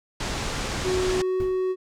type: low-pass noise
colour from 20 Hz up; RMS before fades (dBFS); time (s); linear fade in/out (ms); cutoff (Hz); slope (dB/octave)
pink; -29; 0.2-1.22; 5; 7800; 24
type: tone with pitch glide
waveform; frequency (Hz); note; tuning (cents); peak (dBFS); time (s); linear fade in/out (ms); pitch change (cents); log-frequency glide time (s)
triangle; 369.9 to 372.3; F#4 to F#4; 0 to +11; -20; 0.83-1.76; 50; +11; 1.12-1.36
type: noise with exponential decay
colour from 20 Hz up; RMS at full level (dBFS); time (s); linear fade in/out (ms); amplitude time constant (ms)
brown; -30; 1.4-1.68; 2; 60
effects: none